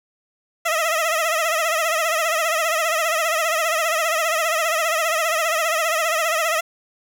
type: tone with vibrato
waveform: 15% pulse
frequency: 648 Hz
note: E5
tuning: 30 cents flat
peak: -12 dBFS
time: 0.65-6.61 s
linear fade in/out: 10 ms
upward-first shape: triangle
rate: 15 Hz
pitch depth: 110 cents each way
effects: none